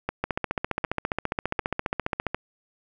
two click trains, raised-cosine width 0.5 ms, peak -11 / -10 dBFS, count 4 / 31, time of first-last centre 0.09-2.346 / 0.24-2.267 s, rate 1.33 / 14.8 Hz, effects none

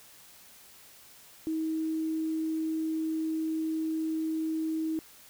sine tone, 318.2 Hz, D#4, 39 cents sharp, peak -28 dBFS, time 1.47-4.99 s, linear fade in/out 0 ms, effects white hiss -54 dBFS RMS until 5.29 s

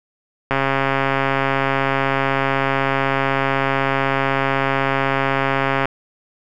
click train, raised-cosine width 0.5 ms, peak -3 dBFS, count 728, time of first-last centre 0.51-5.856 s, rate 136 Hz, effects none

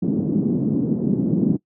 white band-pass noise, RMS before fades -20 dBFS, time 0.02-1.57 s, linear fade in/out 10 ms, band 160 to 270 Hz, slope 24 dB/octave, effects noise-tail reverb RT60 0.1 s tail -21 dB re dry

